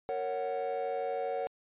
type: chord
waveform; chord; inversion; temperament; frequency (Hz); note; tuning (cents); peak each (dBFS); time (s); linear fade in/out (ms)
triangle; F# major; first; just; 462.5 / 555 / 740; A#4 / C#5 / F#5; -14 / +2 / 0; -33; 0.09-1.47; 0
effects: tanh soft clip ceiling -24 dBFS + resampled to 8000 Hz